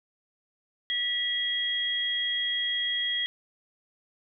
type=tone pair together; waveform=sine; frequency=1951 / 3281 Hz; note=B6 / G#7; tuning=-22 / -22 cents; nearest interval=major sixth; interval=900 cents; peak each=-31 / -27 dBFS; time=0.9-3.26 s; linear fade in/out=0 ms; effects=none